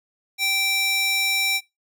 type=tone with high-pass filter; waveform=square; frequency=780 Hz; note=G5; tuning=9 cents flat; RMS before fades=-22 dBFS; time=0.38-1.61 s; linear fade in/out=50 ms; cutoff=2700 Hz; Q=1.5; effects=noise-tail reverb RT60 0.2 s tail -22 dB re dry